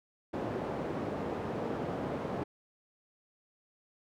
white band-pass noise, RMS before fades -36 dBFS, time 0.33-2.44 s, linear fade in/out 10 ms, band 110 to 540 Hz, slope 12 dB/octave, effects none

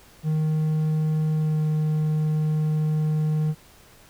triangle tone with pitch glide, 155.56 to 154.22 Hz, D#3 to D#3, 0 to -15 cents, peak -18 dBFS, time 0.23-3.55 s, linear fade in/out 50 ms, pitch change -15 cents, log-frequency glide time 1.34-1.61 s, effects pink hiss -52 dBFS RMS until 4.09 s

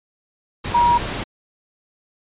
sine tone in noise, 955 Hz, A#5, 42 cents sharp, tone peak -12 dBFS, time 0.74-0.98 s, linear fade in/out 10 ms, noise pink, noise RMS -26 dBFS, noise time 0.64-1.24 s, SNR +11 dB, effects resampled to 8000 Hz

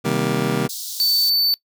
25% pulse chord, C minor seventh, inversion none, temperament just, 130.81 / 156.98 / 196.22 / 235.5 Hz, C3 / Eb3 / G3 / Bb3, 0 / +16 / +2 / +18 cents, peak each -21 dBFS, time 0.04-0.68 s, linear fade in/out 20 ms
pink high-pass noise, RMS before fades -30 dBFS, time 0.69-1.3 s, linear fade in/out 5 ms, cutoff 3800 Hz, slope 48 dB/octave
square tone, 4527 Hz, C#8, 36 cents sharp, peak -16 dBFS, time 1-1.54 s, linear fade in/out 0 ms
effects noise-tail reverb RT60 0.1 s tail -24 dB re dry

